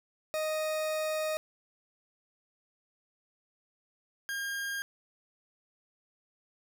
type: tone pair in turn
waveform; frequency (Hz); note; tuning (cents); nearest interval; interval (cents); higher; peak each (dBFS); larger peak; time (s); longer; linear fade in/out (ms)
40% pulse; 622.3 / 1614; D#5 / G#6; 0 / -50; octave + major third; 1650; second; -29 / -32; first; 0.34-1.37 / 4.29-4.82; first; 0
effects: none

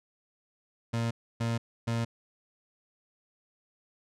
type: tone bursts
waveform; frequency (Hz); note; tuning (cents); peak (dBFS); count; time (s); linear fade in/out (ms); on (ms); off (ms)
30% pulse; 115.9; A#2; -10; -25; 3; 0.93-2.05; 10; 180; 290
effects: low-pass 8000 Hz 12 dB/octave

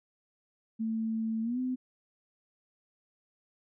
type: tone with pitch glide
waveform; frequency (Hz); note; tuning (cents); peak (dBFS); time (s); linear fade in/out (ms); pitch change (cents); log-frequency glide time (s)
sine; 223 to 254.7; A3 to C4; +23 to -46; -29; 0.79-1.76; 20; +231; 1.42-1.59
effects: none

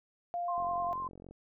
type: tone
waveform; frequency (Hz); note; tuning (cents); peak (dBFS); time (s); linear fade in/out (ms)
sine; 698.5; F5; 0; -32; 0.34-0.93; 0
type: tone with vibrato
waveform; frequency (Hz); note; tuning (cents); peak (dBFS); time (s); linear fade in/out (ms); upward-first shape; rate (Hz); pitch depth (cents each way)
sine; 1046.5; C6; 0; -34; 0.48-1.08; 5; sine; 10; 31
type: click train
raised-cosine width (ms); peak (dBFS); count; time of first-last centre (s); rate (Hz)
2; -37; 34; 0.58-1.31; 45.2
effects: none

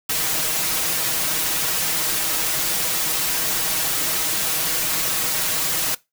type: noise with comb filter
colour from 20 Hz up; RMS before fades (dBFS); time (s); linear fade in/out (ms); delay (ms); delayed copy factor
white; -22; 0.09-5.95; 5; 6.3; +0.8
effects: noise-tail reverb RT60 0.2 s tail -20 dB re dry

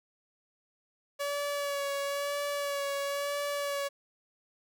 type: tone with vibrato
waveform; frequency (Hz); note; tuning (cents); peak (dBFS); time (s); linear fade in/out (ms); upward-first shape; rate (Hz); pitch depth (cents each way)
sawtooth; 568; C#5; +42; -27; 1.19-3.89; 20; sine; 1; 22
effects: none

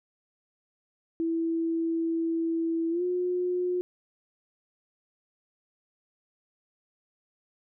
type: tone with pitch glide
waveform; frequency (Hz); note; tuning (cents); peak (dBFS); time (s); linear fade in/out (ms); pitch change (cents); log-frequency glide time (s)
sine; 329.6 to 359.4; E4 to F4; 0 to +50; -25; 1.2-3.81; 0; +150; 2.9-3.03
effects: none

